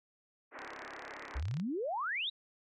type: band-pass noise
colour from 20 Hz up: white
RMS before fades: -47 dBFS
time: 0.51-1.42 s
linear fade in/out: 50 ms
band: 260 to 2100 Hz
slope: 48 dB/octave
type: click train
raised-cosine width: 0.2 ms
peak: -31 dBFS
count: 36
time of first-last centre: 0.59-1.599 s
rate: 34.7 Hz
type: exponential sweep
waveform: sine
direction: up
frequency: 58.27 to 3951 Hz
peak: -33 dBFS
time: 1.35-2.3 s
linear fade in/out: 10 ms
effects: none